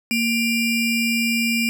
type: ring-modulated tone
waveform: square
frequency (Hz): 1300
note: E6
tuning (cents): -24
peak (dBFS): -16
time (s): 0.11-1.69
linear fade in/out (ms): 0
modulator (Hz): 1070
effects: none